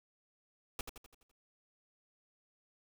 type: noise with echo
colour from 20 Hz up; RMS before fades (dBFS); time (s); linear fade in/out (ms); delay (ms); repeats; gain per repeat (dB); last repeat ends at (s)
pink; -38; 0.79-0.81; 2; 84; 6; -6; 1.314
effects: none